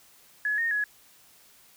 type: tone with pitch steps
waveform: sine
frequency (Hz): 1696 / 1843 / 1683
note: G#6 / A#6 / G#6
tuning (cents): +36 / -20 / +23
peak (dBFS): -24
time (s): 0.45-0.84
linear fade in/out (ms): 2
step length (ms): 130
effects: white hiss -57 dBFS RMS until 1.76 s